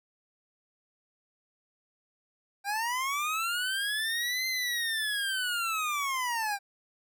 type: linear two-way sweep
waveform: 25% pulse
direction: up then down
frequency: 784 to 2078 to 784 Hz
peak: -25 dBFS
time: 2.64-6.59 s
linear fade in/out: 50 ms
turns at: 4.47 s
effects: none